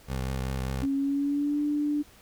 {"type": "tone with vibrato", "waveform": "20% pulse", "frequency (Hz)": 65.41, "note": "C2", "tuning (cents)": 0, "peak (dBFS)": -24, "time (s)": [0.07, 0.87], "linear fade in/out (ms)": 50, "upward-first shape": "sine", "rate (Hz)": 5, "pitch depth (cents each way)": 34}
{"type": "tone with pitch glide", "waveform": "sine", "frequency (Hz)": [274.7, 294.4], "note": ["C#4", "D4"], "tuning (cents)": [-16, 4], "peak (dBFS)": -24, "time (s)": [0.82, 2.03], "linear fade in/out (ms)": 20, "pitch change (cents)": 120, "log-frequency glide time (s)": [0.94, 1.61]}
{"effects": ["pink hiss -55 dBFS RMS until 2.21 s"]}